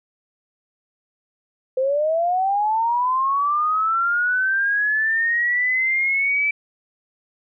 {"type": "linear sweep", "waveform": "sine", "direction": "up", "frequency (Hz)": [509, 2321], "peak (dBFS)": -17, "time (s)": [1.77, 6.51], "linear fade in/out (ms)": 5, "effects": []}